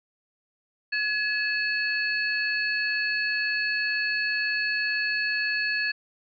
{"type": "tone cluster", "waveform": "sine", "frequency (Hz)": [1692, 2594, 4387], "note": ["G#6", "E7", "C#8"], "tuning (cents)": [32, -28, -19], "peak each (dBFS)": [-26, -29, -32], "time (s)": [0.92, 5.92], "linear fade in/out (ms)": 10, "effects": []}